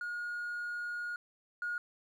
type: tone pair in turn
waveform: triangle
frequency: 1436 / 1436 Hz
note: F6 / F6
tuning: +48 / +48 cents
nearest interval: unison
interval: 0 cents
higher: neither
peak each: -33 / -30 dBFS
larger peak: second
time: 0.01-1.16 / 1.62-1.78 s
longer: first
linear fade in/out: 2 ms
effects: tanh soft clip ceiling -31 dBFS

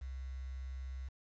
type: tone with quantisation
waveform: sine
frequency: 65.41 Hz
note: C2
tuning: in tune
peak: -40 dBFS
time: 0.01-1.09 s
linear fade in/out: 10 ms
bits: 10
effects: resampled to 16000 Hz

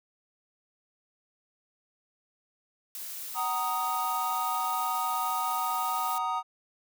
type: noise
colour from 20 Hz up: blue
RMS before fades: -39 dBFS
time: 2.95-6.18 s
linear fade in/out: 0 ms
type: chord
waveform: triangle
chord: D# minor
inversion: first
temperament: equal with one note detuned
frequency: 751.2 / 932.3 / 1244.5 Hz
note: F#5 / A#5 / D#6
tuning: +26 / 0 / 0 cents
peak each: -32 / -30 / -29 dBFS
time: 3.34-6.43 s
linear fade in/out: 50 ms
effects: none

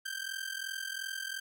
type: ring-modulated tone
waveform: sawtooth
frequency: 1569 Hz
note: G6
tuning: 1 cent sharp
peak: -30 dBFS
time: 0.05-1.4 s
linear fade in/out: 10 ms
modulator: 21.4 Hz
effects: none

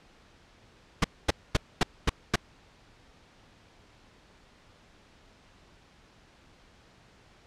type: noise bursts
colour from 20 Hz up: pink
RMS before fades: -21 dBFS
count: 6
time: 1.02-2.358 s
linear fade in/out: 5 ms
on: 23 ms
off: 240 ms
effects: pink hiss -58 dBFS RMS until 7.46 s + low-pass 5000 Hz 12 dB/octave

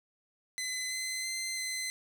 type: tone with pitch steps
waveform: 15% pulse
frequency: 2028 / 2047 / 2069 / 2046 Hz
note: B6 / C7 / C7 / C7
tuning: +45 / -38 / -20 / -39 cents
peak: -27 dBFS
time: 0.58-1.9 s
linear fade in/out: 0 ms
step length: 330 ms
effects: none

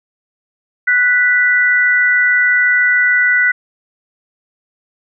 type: tone pair together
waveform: sine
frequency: 1480 / 1973.7 Hz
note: F#6 / B6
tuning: 0 / -2 cents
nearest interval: perfect fourth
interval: 498 cents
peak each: -12 dBFS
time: 0.87-3.52 s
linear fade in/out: 10 ms
effects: none

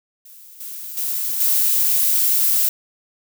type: noise with level steps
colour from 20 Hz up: violet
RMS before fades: -43 / -32 / -23 / -17 dBFS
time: 0.25-2.69 s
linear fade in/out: 5 ms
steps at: 0.6 / 0.97 / 1.4 s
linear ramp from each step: 5 ms
effects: none

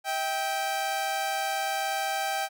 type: tone pair together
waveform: sawtooth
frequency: 643 / 784 Hz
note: E5 / G5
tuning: -43 / 0 cents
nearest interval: minor third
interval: 343 cents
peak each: -31 / -24 dBFS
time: 0.04-2.49 s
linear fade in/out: 50 ms
effects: none

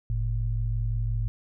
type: tone pair together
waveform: sine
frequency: 46.13 / 111.9 Hz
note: F#1 / A2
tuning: -4 / +30 cents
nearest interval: octave + minor third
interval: 1534 cents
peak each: -27 dBFS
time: 0.1-1.28 s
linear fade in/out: 0 ms
effects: none

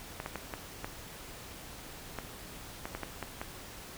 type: clicks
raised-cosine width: 0.5 ms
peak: -21 dBFS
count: 11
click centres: 0.201 / 0.261 / 0.357 / 0.538 / 0.845 / 2.187 / 2.855 / 2.95 / 3.033 / 3.227 / 3.415 s
effects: pink hiss -47 dBFS RMS until 3.97 s

